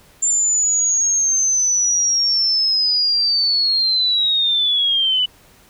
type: linear sweep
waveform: sine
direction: down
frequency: 7260 to 2960 Hz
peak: -14 dBFS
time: 0.22-5.26 s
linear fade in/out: 10 ms
effects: pink hiss -50 dBFS RMS until 5.69 s